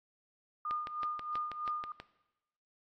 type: tone with tremolo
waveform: sine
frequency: 1217 Hz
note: D#6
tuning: 39 cents flat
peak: -32 dBFS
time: 0.65-1.92 s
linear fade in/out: 2 ms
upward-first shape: triangle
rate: 3.1 Hz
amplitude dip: 70%
type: click train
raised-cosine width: 0.3 ms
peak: -26 dBFS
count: 9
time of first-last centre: 0.71-2 s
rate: 6.2 Hz
effects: noise-tail reverb RT60 1.0 s tail -17 dB re dry + AAC 64 kbps